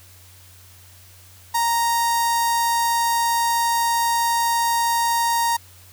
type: tone with notch filter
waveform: sawtooth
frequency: 932.3 Hz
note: A#5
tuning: in tune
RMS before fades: -20 dBFS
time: 1.54-5.57 s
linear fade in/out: 10 ms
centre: 2500 Hz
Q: 0.93
effects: added 91 Hz sine -48 dBFS peak until 5.92 s + white hiss -49 dBFS RMS until 5.92 s